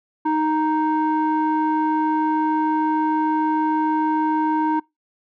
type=tone with low-pass filter; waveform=square; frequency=311.1 Hz; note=D#4; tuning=in tune; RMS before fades=-20 dBFS; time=0.25-4.8 s; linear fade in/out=10 ms; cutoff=1100 Hz; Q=6.6; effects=noise-tail reverb RT60 0.2 s tail -25 dB re dry